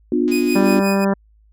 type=chord; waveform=sine; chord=B diminished; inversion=none; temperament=just; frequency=246.9 / 296.3 / 355.6 Hz; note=B3 / D4 / F4; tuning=0 / +15 / +31 cents; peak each=-19 dBFS; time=0.12-0.8 s; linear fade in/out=2 ms
type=click train; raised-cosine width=0.2 ms; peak=-22 dBFS; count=106; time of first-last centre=0.28-0.79 s; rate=206 Hz
type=tone with tremolo; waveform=sawtooth; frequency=2484 Hz; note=D#7; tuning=3 cents flat; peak=-20 dBFS; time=0.31-1.05 s; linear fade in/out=10 ms; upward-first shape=sine; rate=5.6 Hz; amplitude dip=75%
type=harmonic tone; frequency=196.6 Hz; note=G3; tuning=5 cents sharp; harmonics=1 / 2 / 3 / 4 / 5 / 6 / 7 / 8 / 9; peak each=-16 / -22 / -22 / -29 / -27 / -34 / -33 / -35 / -34 dBFS; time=0.55-1.14 s; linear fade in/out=10 ms
effects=added 53 Hz sine -50 dBFS peak until 1.52 s